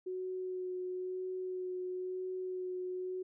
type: tone with vibrato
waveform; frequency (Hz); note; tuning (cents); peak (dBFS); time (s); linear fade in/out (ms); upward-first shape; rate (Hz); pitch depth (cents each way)
sine; 368.3; F#4; -8; -36; 0.06-3.23; 10; sine; 1; 13
effects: none